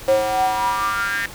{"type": "tone with high-pass filter sweep", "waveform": "square", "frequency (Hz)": 107.2, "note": "A2", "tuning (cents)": -45, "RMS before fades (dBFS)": -20, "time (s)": [0.08, 1.26], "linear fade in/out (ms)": 0, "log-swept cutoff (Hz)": [520, 1800], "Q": 8.8, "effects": ["pink hiss -37 dBFS RMS until 1.34 s"]}